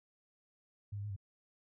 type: tone with pitch steps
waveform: sine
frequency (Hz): 102.3 / 101 / 104.5 / 97.5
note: G#2 / G#2 / G#2 / G2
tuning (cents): -26 / -48 / +11 / -9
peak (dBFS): -38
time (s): 0.92-1.164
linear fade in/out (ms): 10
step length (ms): 61
effects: none

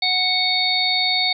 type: harmonic tone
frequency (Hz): 740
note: F#5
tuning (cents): 0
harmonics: 1 / 3 / 5 / 6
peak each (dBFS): -26 / -23 / -21 / -21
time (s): 0.02-1.33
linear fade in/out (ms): 5
effects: none

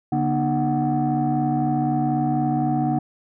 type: tone cluster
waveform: sine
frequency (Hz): 143.9 / 241 / 305 / 742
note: D3 / B3 / D#4 / F#5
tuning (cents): -35 / -42 / -34 / +5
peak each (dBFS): -23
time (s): 0.12-2.99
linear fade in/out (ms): 5
effects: tanh soft clip ceiling -13 dBFS

